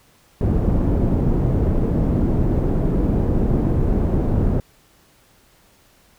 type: low-pass noise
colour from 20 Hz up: pink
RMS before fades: -18 dBFS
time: 0.41-4.6 s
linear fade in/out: 2 ms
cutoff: 360 Hz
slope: 12 dB/octave
effects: pink hiss -55 dBFS RMS until 6.18 s